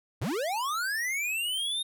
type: linear sweep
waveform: square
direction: up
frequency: 76 to 3713 Hz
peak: -29 dBFS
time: 0.21-1.83 s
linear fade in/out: 10 ms
effects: none